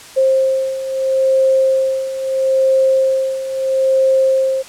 sine beating tone pair, 529 / 529.76 Hz, C5 / C5, +19 / +21 cents, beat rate 0.76 Hz, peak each -18 / -13 dBFS, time 0.16-4.63 s, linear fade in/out 20 ms, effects white hiss -37 dBFS RMS until 4.68 s + low-pass 9000 Hz 12 dB/octave

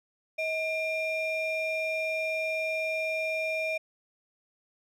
triangle ring-modulated tone, 1514 Hz, F#6, 39 cents sharp, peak -23 dBFS, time 0.38-3.78 s, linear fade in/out 10 ms, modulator 878 Hz, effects none

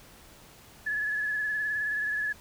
sine tone with vibrato, 1707 Hz, G#6, 47 cents sharp, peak -27 dBFS, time 0.86-2.33 s, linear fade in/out 10 ms, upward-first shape sine, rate 19 Hz, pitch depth 33 cents each way, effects pink hiss -53 dBFS RMS until 2.4 s

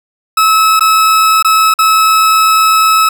40% pulse tone with dropouts, 1296 Hz, E6, 30 cents flat, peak -5 dBFS, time 0.37-3.09 s, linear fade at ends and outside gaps 5 ms, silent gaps 0.795-0.807 / 1.426-1.446 / 1.74-1.788 s, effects none

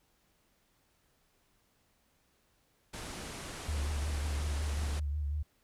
pink low-pass noise, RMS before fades -43 dBFS, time 2.93-5 s, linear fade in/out 10 ms, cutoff 11000 Hz, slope 48 dB/octave
sine tone with vibrato, 73.42 Hz, D2, in tune, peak -31 dBFS, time 3.68-5.43 s, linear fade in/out 10 ms, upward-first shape sine, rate 5.5 Hz, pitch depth 56 cents each way
effects pink hiss -72 dBFS RMS until 5.63 s

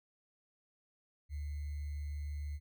sine tone with sample-and-hold, 73.2 Hz, D2, 5 cents flat, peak -37 dBFS, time 1.29-2.6 s, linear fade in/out 50 ms, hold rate 2100 Hz, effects none

